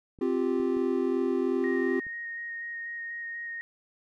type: clicks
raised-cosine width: 3 ms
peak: -37 dBFS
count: 4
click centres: 0.188 / 0.601 / 0.768 / 2.067 s
type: chord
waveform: triangle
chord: C suspended fourth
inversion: none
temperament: equal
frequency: 261.6 / 349.2 / 392 Hz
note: C4 / F4 / G4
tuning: 0 / 0 / 0 cents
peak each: -27 dBFS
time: 0.21-2 s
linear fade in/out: 5 ms
type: tone with vibrato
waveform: sine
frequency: 1864.7 Hz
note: A#6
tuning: in tune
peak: -34 dBFS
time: 1.64-3.61 s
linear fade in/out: 0 ms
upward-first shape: square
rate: 4.1 Hz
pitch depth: 8 cents each way
effects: none